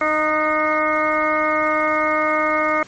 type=harmonic tone with a mistuned harmonic; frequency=308.5 Hz; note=D#4; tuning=15 cents flat; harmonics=1 / 2 / 3 / 4 / 5 / 6 / 7; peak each=-26 / -21 / -28 / -20 / -29 / -29 / -23 dBFS; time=0.01-2.83 s; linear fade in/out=2 ms; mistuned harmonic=5; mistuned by=-46 cents; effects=pink hiss -44 dBFS RMS until 2.87 s + MP3 32 kbps